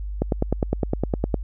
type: click train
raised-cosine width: 2 ms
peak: -7 dBFS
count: 12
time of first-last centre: 0.22-1.342 s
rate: 9.8 Hz
effects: added 50 Hz sine -27 dBFS peak until 1.43 s